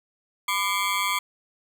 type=ring-modulated tone; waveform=20% pulse; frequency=1100 Hz; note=C#6; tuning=14 cents flat; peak=-15 dBFS; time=0.48-1.19 s; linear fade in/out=5 ms; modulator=96.3 Hz; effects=none